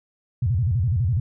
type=tone with vibrato; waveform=sine; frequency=103.83 Hz; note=G#2; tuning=in tune; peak=-18 dBFS; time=0.42-1.2 s; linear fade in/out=5 ms; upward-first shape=square; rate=12 Hz; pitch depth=300 cents each way; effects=none